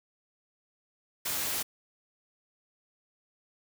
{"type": "noise", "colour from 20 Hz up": "white", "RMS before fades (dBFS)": -32, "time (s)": [1.25, 1.63], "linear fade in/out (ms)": 10, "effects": []}